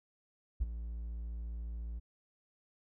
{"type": "tone with ADSR envelope", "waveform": "triangle", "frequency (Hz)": 57.2, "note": "A#1", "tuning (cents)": -32, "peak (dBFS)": -22, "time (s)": [0.6, 2], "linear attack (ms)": 21, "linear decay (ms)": 21, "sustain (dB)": -14, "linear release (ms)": 18, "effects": ["tanh soft clip ceiling -24 dBFS"]}